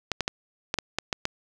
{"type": "clicks", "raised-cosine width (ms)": 0.2, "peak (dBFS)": -8, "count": 8, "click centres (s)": [0.117, 0.207, 0.279, 0.741, 0.787, 0.986, 1.128, 1.254], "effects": ["8-bit"]}